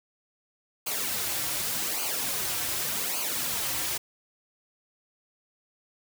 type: noise with flanger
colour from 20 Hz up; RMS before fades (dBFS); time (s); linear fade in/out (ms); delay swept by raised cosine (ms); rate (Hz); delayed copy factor
white; -30; 0.86-3.98; 10; 0.54 to 4.84; 0.86; -0.7
effects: none